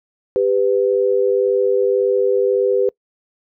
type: tone pair together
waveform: sine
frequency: 396.3 / 498.1 Hz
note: G4 / B4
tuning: +19 / +15 cents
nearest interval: major third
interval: 396 cents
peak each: -16 dBFS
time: 0.36-2.89 s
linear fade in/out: 0 ms
effects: noise-tail reverb RT60 0.1 s tail -25 dB re dry

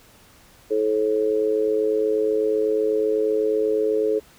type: harmonic tone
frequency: 108.1 Hz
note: A2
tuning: 30 cents flat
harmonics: 3 / 4 / 5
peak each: -28 / -19 / -27 dBFS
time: 0.7-4.2 s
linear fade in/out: 20 ms
effects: pink hiss -52 dBFS RMS until 4.38 s

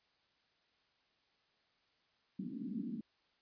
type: band-pass noise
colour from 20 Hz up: white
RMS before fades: -42 dBFS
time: 2.39-3.01 s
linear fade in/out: 2 ms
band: 190 to 270 Hz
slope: 48 dB/octave
effects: white hiss -75 dBFS RMS until 3.41 s + resampled to 11025 Hz

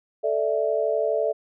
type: chord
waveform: sine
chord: A suspended fourth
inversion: none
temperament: equal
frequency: 440 / 587.3 / 659.3 Hz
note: A4 / D5 / E5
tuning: 0 / 0 / 0 cents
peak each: -25 dBFS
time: 0.23-1.33 s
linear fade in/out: 20 ms
effects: none

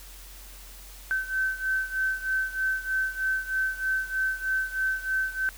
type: beating tone pair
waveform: sine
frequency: 1537 / 1540.2 Hz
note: G6 / G6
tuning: -35 / -31 cents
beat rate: 3.2 Hz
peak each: -27 / -30 dBFS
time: 1.11-5.49 s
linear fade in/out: 0 ms
effects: added 45 Hz sine -45 dBFS peak until 5.57 s + white hiss -48 dBFS RMS until 5.57 s

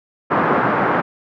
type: band-pass noise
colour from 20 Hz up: white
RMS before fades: -17 dBFS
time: 0.3-1.02 s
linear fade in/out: 20 ms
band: 130 to 1400 Hz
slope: 24 dB/octave
effects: none

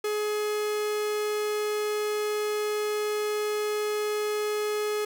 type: tone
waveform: 45% pulse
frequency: 421.4 Hz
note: G#4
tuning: 25 cents sharp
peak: -26 dBFS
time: 0.04-5.05 s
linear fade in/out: 5 ms
effects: none

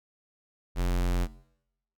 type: tone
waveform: square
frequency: 44.37 Hz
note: F1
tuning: 28 cents sharp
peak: -25 dBFS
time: 0.75-1.28 s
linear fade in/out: 50 ms
effects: noise-tail reverb RT60 0.8 s tail -20 dB re dry

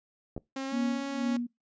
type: clicks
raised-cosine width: 2 ms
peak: -24 dBFS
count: 2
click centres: 0.365 / 0.378 s
type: tone with pitch glide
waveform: sawtooth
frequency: 268.6 to 276.8 Hz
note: C4 to C#4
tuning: +46 to -2 cents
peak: -29 dBFS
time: 0.56-1.37 s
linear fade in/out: 5 ms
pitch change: +52 cents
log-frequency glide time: 0.67-0.75 s
type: tone with tremolo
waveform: sine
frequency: 240.4 Hz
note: B3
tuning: 46 cents flat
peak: -26 dBFS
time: 0.72-1.47 s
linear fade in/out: 10 ms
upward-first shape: sine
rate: 2.1 Hz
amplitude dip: 90%
effects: noise-tail reverb RT60 0.2 s tail -23 dB re dry + resampled to 16000 Hz

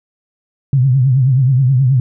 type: tone with vibrato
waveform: sine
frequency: 130.81 Hz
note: C3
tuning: in tune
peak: -8 dBFS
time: 0.73-2 s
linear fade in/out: 2 ms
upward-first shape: triangle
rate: 9.4 Hz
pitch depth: 140 cents each way
effects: none

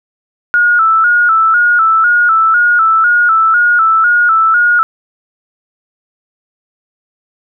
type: tone with vibrato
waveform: sine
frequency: 1377 Hz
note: F6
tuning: 25 cents flat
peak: -6 dBFS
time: 0.54-4.83 s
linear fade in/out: 0 ms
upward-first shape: square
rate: 2 Hz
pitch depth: 74 cents each way
effects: none

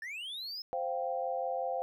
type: linear sweep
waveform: triangle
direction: up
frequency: 1728 to 5210 Hz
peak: -37 dBFS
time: 0.02-0.62 s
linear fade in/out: 2 ms
type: chord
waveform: sine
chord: C suspended fourth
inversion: none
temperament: equal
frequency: 523.3 / 698.5 / 784 Hz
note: C5 / F5 / G5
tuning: 0 / 0 / 0 cents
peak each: -35 / -36 / -37 dBFS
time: 0.73-1.82 s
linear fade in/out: 0 ms
effects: none

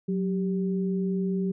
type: tone pair together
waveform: sine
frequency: 185 / 392 Hz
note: F#3 / G4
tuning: 0 / 0 cents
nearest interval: octave + minor second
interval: 1300 cents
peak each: -25 / -31 dBFS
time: 0.08-1.52 s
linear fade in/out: 10 ms
effects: none

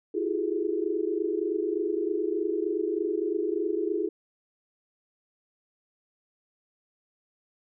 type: tone cluster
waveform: sine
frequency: 326.3 / 355.2 / 402.3 / 425.6 Hz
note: E4 / F4 / G4 / G#4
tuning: -18 / +29 / +45 / +42 cents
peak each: -31 dBFS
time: 0.14-4.09 s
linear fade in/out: 10 ms
effects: none

